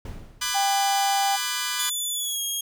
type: noise with exponential decay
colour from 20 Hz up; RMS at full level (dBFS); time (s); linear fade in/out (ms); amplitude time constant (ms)
brown; -31; 0.05-0.74; 5; 150
type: chord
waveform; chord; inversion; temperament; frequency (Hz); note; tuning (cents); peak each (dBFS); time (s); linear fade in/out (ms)
10% pulse; G# half-diminished seventh; first; just; 996.7 / 1196.1 / 1495.1 / 1661.2; B5 / D6 / F#6 / G#6; +16 / +31 / +18 / 0; -23; 0.41-1.9; 10
type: tone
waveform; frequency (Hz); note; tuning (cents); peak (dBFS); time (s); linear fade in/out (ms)
sine; 792; G5; +18; -21; 0.54-1.37; 20
type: tone with pitch glide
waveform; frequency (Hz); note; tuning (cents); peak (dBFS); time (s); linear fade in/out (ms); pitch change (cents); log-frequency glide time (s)
15% pulse; 3481 to 3267; A7 to G#7; -19 to -29; -19; 1.79-2.61; 5; -110; 2.12-2.42
effects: none

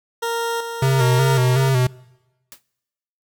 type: tone with tremolo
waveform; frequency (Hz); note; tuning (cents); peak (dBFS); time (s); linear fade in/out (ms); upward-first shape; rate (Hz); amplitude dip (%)
20% pulse; 464.3; A#4; -7; -16; 0.22-1.7; 10; square; 1.3; 50
type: tone with vibrato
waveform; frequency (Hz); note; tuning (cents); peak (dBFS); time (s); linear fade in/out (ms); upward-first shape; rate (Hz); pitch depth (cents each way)
square; 130; C3; -11; -15; 0.82-1.87; 5; square; 2.7; 50
type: noise with exponential decay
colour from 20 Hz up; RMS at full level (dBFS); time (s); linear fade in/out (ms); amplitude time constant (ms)
white; -35; 2.52-2.63; 0; 22
effects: noise-tail reverb RT60 1.0 s tail -23 dB re dry

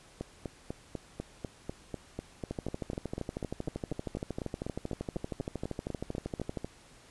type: two click trains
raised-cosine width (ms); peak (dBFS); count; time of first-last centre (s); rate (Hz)
2; -21 / -22; 53 / 27; 2.51-6.572 / 0.21-6.646; 12.8 / 4.04
effects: pink hiss -57 dBFS RMS until 7.1 s + resampled to 24000 Hz

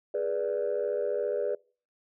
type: chord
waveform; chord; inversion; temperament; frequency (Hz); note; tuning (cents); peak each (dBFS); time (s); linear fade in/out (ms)
sine; G# diminished; none; equal with one note detuned; 415.3 / 489.9 / 587.3; G#4 / B4 / D5; 0 / -14 / 0; -30; 0.14-1.55; 5
effects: noise-tail reverb RT60 0.4 s tail -25 dB re dry + tanh soft clip ceiling -21 dBFS

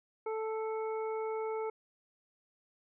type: harmonic tone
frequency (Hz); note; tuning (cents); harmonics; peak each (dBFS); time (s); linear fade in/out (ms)
440; A4; 0; 1 / 2 / 3 / 5; -34 / -41 / -46 / -51; 0.26-1.7; 5
effects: none

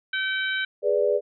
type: harmonic tone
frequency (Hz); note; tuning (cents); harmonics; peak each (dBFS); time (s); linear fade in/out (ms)
768; G5; -36; 2 / 3 / 4 / 5; -25 / -33 / -33 / -34; 0.13-0.65; 5
type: chord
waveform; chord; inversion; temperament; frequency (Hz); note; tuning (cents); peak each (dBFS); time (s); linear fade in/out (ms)
sine; G# diminished; none; equal; 415.3 / 493.9 / 587.3; G#4 / B4 / D5; 0 / 0 / 0; -23 / -24 / -23; 0.82-1.21; 50
effects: none

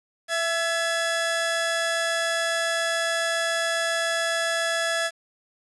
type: tone pair together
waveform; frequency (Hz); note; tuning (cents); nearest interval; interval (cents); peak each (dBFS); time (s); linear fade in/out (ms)
sawtooth; 665 / 1696.1; E5 / G#6; +15 / +36; octave + major third; 1621; -22; 0.28-5.11; 50
effects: resampled to 24000 Hz + 8-bit

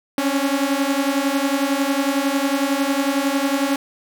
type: beating tone pair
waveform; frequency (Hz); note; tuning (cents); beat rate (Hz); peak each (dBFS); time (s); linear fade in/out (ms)
sawtooth; 271.6 / 282.6; C#4 / C#4; -35 / +34; 11; -17; 0.18-3.76; 2
effects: none

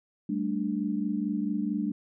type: chord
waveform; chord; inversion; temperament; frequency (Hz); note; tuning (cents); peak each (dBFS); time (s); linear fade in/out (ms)
sine; G suspended second; none; just; 196 / 220.5 / 294; G3 / A3 / D4; 0 / +4 / +2; -31; 0.29-1.92; 5
effects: none

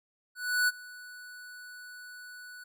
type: tone with ADSR envelope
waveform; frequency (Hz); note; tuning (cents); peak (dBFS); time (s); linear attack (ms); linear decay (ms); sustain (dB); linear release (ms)
square; 1480; F#6; 0; -23; 0.35-2.64; 330; 29; -22; 8
effects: none

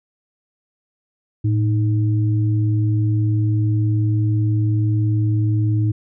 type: tone pair together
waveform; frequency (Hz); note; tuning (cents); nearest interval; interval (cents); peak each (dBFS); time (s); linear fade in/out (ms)
sine; 109.82 / 311; A2 / D#4; -3 / -1; octave + tritone; 1802; -15 / -25; 1.44-5.92; 10
effects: none

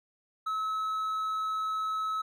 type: tone with hard clipping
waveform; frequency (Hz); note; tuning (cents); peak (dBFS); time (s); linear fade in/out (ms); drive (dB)
sine; 1292; E6; -35; -30; 0.46-2.22; 10; 3
effects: none

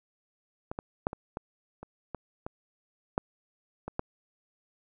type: clicks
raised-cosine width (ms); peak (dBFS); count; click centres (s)
1; -21 / -20 / -12 / -23 / -20 / -28 / -21 / -22 / -12 / -22 / -15; 11; 0.715 / 0.789 / 1.069 / 1.131 / 1.371 / 1.83 / 2.147 / 2.465 / 3.179 / 3.88 / 3.994
effects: none

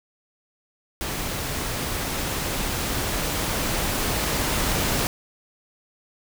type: noise with level ramp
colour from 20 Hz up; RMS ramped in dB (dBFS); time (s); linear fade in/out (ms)
pink; -29 to -23; 1.01-5.07; 0
effects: none

